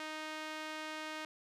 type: tone with band-pass filter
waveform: sawtooth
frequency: 310.7 Hz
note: D#4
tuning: 2 cents flat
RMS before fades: -43 dBFS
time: 0-1.25 s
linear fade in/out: 2 ms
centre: 2200 Hz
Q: 0.67
effects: none